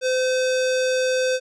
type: tone with low-pass filter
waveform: square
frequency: 513 Hz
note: C5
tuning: 34 cents flat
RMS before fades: -21 dBFS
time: 0.01-1.4 s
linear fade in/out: 50 ms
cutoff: 6400 Hz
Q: 1.5
effects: none